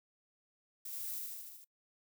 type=noise with echo; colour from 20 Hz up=violet; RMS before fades=-44 dBFS; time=0.85-1.19 s; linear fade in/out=5 ms; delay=76 ms; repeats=6; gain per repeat=-2 dB; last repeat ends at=1.646 s; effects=noise-tail reverb RT60 0.1 s tail -24 dB re dry